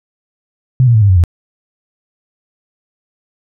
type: tone with pitch steps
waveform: sine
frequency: 128.4 / 118.43 / 109.23 / 100.74 / 92.91 / 85.7 Hz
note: C3 / A#2 / A2 / G2 / F#2 / F2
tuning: -32 / +28 / -12 / +48 / +8 / -32 cents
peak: -5 dBFS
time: 0.8-1.238 s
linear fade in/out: 0 ms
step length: 73 ms
effects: none